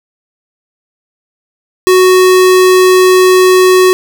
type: tone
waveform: square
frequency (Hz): 370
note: F#4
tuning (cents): 0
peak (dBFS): -4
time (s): 1.87-3.93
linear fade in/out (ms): 0
effects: none